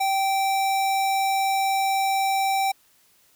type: tone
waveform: square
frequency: 778 Hz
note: G5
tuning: 13 cents flat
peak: -21 dBFS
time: 0-2.72 s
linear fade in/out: 10 ms
effects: white hiss -60 dBFS RMS until 3.35 s